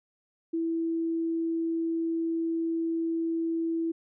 sine tone, 329.6 Hz, E4, in tune, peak -26 dBFS, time 0.53-3.92 s, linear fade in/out 10 ms, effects none

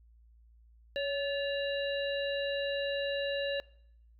harmonic tone with a mistuned harmonic, 560 Hz, C#5, 18 cents sharp, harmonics 1 / 3 / 5 / 7, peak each -32 / -39 / -39 / -42 dBFS, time 0.96-3.6 s, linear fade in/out 0 ms, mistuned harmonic 3, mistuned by +51 cents, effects noise-tail reverb RT60 0.7 s tail -22 dB re dry + added 57 Hz sine -57 dBFS peak until 4.19 s

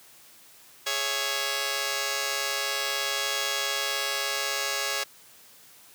5% pulse chord, C# minor, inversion second, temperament just, 415.8 / 554.4 / 665.2 Hz, G#4 / C#5 / E5, +2 / 0 / +16 cents, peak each -22 / -18 / -23 dBFS, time 0.86-5.04 s, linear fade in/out 10 ms, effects white hiss -53 dBFS RMS until 5.94 s + high-pass 100 Hz 12 dB/octave

